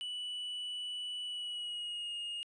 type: tone with pitch glide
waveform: triangle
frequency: 2960 to 2853 Hz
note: F#7 to F7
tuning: 0 to +36 cents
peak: -36 dBFS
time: 0.01-2.43 s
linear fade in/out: 0 ms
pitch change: -64 cents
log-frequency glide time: 1.24-2.14 s
effects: resampled to 22050 Hz